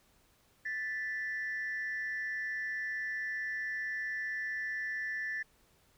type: tone pair together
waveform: sine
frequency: 1760 / 1975.5 Hz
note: A6 / B6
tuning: 0 / 0 cents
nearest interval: major second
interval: 200 cents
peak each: -34 / -39 dBFS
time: 0.65-5.43 s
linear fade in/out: 10 ms
effects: tanh soft clip ceiling -29 dBFS + pink hiss -68 dBFS RMS until 5.97 s